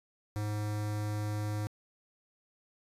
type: tone with notch filter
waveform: square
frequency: 105.2 Hz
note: G#2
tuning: 23 cents sharp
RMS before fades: -34 dBFS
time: 0.36-1.67 s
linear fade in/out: 0 ms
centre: 2900 Hz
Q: 2
effects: resampled to 32000 Hz